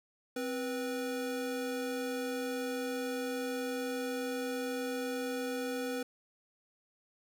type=tone pair together; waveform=square; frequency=261.6 / 489.9 Hz; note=C4 / B4; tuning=0 / -14 cents; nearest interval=major seventh; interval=1086 cents; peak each=-38 / -37 dBFS; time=0.36-6.03 s; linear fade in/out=5 ms; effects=none